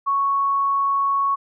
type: tone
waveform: sine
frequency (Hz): 1108.7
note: C#6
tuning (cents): 0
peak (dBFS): -17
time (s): 0.06-1.36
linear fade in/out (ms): 20
effects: none